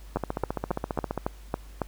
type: two click trains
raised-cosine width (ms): 1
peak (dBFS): -14 / -12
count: 16 / 7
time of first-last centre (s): 0.17-1.177 / 0.16-1.817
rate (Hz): 14.9 / 3.62
effects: added 50 Hz sine -43 dBFS peak until 1.87 s + pink hiss -55 dBFS RMS until 1.87 s